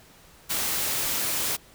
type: noise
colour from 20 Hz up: white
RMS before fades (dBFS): -27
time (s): 0.49-1.57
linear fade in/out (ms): 20
effects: pink hiss -53 dBFS RMS until 1.74 s